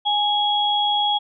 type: tone pair together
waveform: sine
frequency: 830.6 / 3322 Hz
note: G#5 / G#7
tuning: 0 / 0 cents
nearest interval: 2 octaves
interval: 2400 cents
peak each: -20 dBFS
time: 0.05-1.19 s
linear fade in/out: 20 ms
effects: none